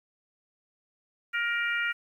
harmonic tone, 470.8 Hz, A#4, 17 cents sharp, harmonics 3 / 4 / 5 / 6, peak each -29 / -31 / -33 / -38 dBFS, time 1.33-1.93 s, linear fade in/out 20 ms, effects 10-bit

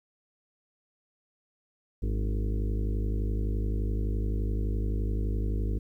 harmonic tone with a mistuned harmonic, 51.7 Hz, G#1, 7 cents flat, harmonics 1 / 2 / 4 / 5 / 6 / 7 / 8 / 9, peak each -27 / -33 / -39 / -45 / -42 / -44 / -44 / -47 dBFS, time 2.02-5.79 s, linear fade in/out 10 ms, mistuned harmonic 5, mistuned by +76 cents, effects 11-bit

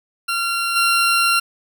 20% pulse tone with level steps, 1376 Hz, F6, 26 cents flat, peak -14 / -9 dBFS, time 0.28-1.4 s, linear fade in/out 10 ms, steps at 0.75 s, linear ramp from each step 20 ms, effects none

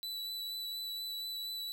45% pulse tone with vibrato, 3963 Hz, B7, 5 cents sharp, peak -37 dBFS, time 0.03-1.72 s, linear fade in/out 0 ms, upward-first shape sine, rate 4.2 Hz, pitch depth 13 cents each way, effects none

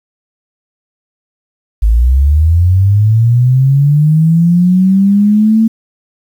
sine linear sweep, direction up, 51.3 to 225.5 Hz, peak -5 dBFS, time 1.82-5.68 s, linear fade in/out 10 ms, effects 7-bit

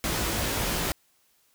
pink noise with comb filter, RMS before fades -28 dBFS, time 0.04-0.92 s, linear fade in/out 0 ms, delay 18 ms, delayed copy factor +0.75, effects white hiss -66 dBFS RMS until 1.54 s

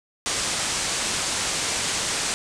white low-pass noise, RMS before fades -26 dBFS, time 0.26-2.34 s, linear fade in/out 0 ms, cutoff 9000 Hz, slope 48 dB/octave, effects none

